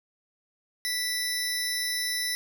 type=tone pair together; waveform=25% pulse; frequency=1972 / 5273 Hz; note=B6 / E8; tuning=-3 / 0 cents; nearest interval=octave + perfect fourth; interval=1703 cents; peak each=-26 dBFS; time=0.85-2.35 s; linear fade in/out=0 ms; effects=none